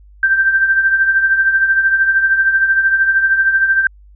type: tone with tremolo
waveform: sine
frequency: 1568 Hz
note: G6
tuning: in tune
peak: -7 dBFS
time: 0.23-3.87 s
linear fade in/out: 2 ms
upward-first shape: triangle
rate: 13 Hz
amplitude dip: 65%
effects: added 50 Hz sine -40 dBFS peak until 4.15 s